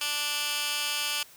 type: tone with high-pass filter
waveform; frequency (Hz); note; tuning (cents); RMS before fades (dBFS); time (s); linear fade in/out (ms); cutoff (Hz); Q
15% pulse; 293.7; D4; 0; -30; 0.01-1.23; 2; 2500; 1.1
effects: white hiss -53 dBFS RMS until 1.36 s